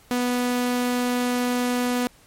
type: tone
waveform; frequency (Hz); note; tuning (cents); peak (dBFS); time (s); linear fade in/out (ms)
sawtooth; 246.3; B3; -5; -17; 0.11-2.07; 0
effects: pink hiss -54 dBFS RMS until 2.26 s + MP3 64 kbps